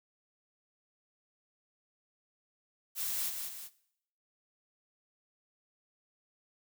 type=noise with echo; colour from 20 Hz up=blue; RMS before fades=-35 dBFS; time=2.95-3.32 s; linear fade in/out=50 ms; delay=190 ms; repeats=2; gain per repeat=-5 dB; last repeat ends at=3.7 s; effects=noise-tail reverb RT60 0.7 s tail -18 dB re dry